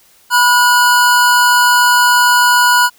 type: tone pair together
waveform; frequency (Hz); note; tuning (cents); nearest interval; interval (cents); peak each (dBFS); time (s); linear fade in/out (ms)
square; 984 / 1446.7; B5 / F#6; -7 / -39; perfect fifth; 668; -11; 0.3-2.9; 50
effects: white hiss -49 dBFS RMS until 2.98 s